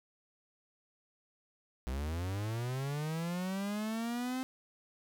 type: linear sweep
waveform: 45% pulse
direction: up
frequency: 61.3 to 261.6 Hz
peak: -34 dBFS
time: 1.87-4.43 s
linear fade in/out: 0 ms
effects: none